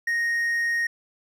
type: tone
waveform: triangle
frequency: 1864.7 Hz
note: A#6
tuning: in tune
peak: -20 dBFS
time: 0.07-0.87 s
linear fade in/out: 5 ms
effects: none